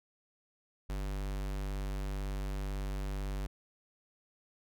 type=tone; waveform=square; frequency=49 Hz; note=G1; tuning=in tune; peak=-35 dBFS; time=0.89-3.47 s; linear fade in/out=10 ms; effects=none